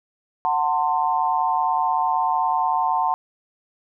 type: chord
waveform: sine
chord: F# diminished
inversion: none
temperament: equal with one note detuned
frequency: 740 / 895.9 / 1046.5 Hz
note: F#5 / A5 / C6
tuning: 0 / +31 / 0 cents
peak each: -23 / -21 / -24 dBFS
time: 0.45-3.14 s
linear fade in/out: 0 ms
effects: none